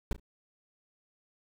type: noise with echo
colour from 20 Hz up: brown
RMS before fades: -28 dBFS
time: 0.11-0.13 s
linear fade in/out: 2 ms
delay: 34 ms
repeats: 2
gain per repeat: -15 dB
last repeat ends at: 0.198 s
effects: none